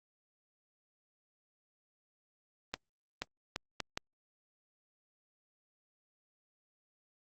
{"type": "accelerating click train", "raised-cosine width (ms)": 0.2, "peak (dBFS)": -17, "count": 5, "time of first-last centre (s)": [2.74, 3.975], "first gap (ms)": 480, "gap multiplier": 0.71, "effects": ["Opus 32 kbps"]}